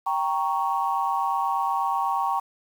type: chord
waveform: sine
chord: G diminished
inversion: none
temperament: equal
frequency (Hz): 784 / 932.3 / 1108.7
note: G5 / Bb5 / Db6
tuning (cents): 0 / 0 / 0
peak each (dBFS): -26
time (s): 0.06-2.4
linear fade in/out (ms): 10
effects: tanh soft clip ceiling -12 dBFS + 8-bit